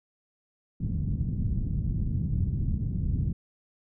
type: low-pass noise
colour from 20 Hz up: white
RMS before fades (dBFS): -28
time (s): 0.8-3.33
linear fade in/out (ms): 5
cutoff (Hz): 170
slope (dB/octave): 24
effects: none